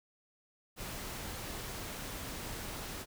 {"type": "noise", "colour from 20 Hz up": "pink", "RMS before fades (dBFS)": -42, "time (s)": [0.76, 3.06], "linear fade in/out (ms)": 50, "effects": []}